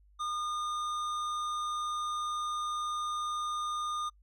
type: tone with hard clipping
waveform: triangle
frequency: 1217 Hz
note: D#6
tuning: 39 cents flat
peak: -34 dBFS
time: 0.19-4.1 s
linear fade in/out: 20 ms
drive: 15 dB
effects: noise-tail reverb RT60 0.1 s tail -25 dB re dry + added 50 Hz sine -59 dBFS peak until 4.22 s